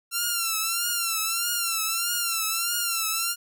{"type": "tone with vibrato", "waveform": "5% pulse", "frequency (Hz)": 1362, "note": "F6", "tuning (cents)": -44, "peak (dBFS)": -13, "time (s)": [0.11, 3.36], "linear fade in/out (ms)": 50, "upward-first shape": "triangle", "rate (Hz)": 1.6, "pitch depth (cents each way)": 92, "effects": []}